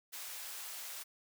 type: high-pass noise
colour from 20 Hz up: white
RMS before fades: -45 dBFS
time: 0.12-1.04 s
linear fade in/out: 20 ms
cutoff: 680 Hz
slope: 12 dB/octave
effects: none